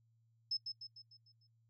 sine tone with echo, 5210 Hz, E8, 21 cents flat, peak -34 dBFS, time 0.51-0.57 s, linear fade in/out 5 ms, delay 150 ms, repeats 6, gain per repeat -6 dB, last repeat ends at 1.47 s, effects noise-tail reverb RT60 0.1 s tail -21 dB re dry + added 114 Hz sine -70 dBFS peak until 1.69 s

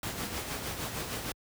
pink noise with tremolo, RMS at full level -34 dBFS, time 0.03-1.32 s, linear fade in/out 2 ms, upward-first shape sine, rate 6.5 Hz, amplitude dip 45%, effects high-pass 60 Hz 12 dB/octave

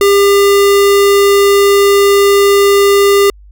square tone, 400.7 Hz, G4, 38 cents sharp, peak -6 dBFS, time 0.01-3.3 s, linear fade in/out 2 ms, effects added 50 Hz sine -35 dBFS peak until 3.51 s

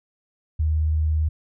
sine tone with vibrato, 77.78 Hz, D#2, in tune, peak -18 dBFS, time 0.59-1.29 s, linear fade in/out 10 ms, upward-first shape triangle, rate 18 Hz, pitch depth 18 cents each way, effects none

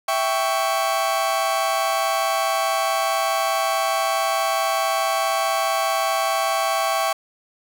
40% pulse chord, C# diminished, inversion first, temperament equal with one note detuned, 659.3 / 784 / 1115.8 Hz, E5 / G5 / C#6, 0 / 0 / +11 cents, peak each -23 dBFS, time 0.08-7.13 s, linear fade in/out 5 ms, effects none

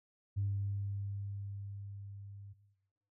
sine tone with level ramp, 99.9 Hz, G2, 33 cents sharp, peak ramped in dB -30 to -47 dBFS, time 0.36-2.54 s, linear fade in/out 20 ms, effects noise-tail reverb RT60 1.0 s tail -17 dB re dry + tanh soft clip ceiling -26 dBFS

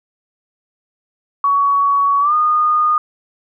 sine tone with pitch glide, 1124 to 1225.7 Hz, C#6 to D#6, +24 to -26 cents, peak -11 dBFS, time 1.44-2.98 s, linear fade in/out 2 ms, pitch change +150 cents, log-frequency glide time 2.2-2.34 s, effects none

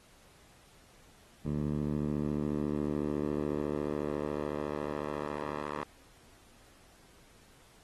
10% pulse tone with band-pass filter sweep, 74 Hz, D2, 14 cents sharp, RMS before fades -34 dBFS, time 1.45-5.84 s, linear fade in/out 5 ms, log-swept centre 170 to 950 Hz, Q 1.2, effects pink hiss -61 dBFS RMS until 7.83 s + AAC 32 kbps

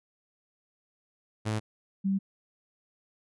sawtooth / sine tone pair in turn, 108.3 / 194.42 Hz, A2 / G3, -27 / -14 cents, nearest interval minor seventh, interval 1013 cents, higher second, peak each -24 dBFS, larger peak neither, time 1.45-1.6 / 2.04-2.19 s, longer neither, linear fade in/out 20 ms, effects resampled to 24000 Hz

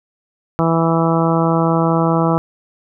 harmonic tone, 164.81 Hz, E3, in tune, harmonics 1 / 2 / 3 / 4 / 5 / 6 / 7 / 8, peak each -16 / -19 / -21 / -22 / -23 / -24 / -24 / -25 dBFS, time 0.59-2.38 s, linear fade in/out 0 ms, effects none

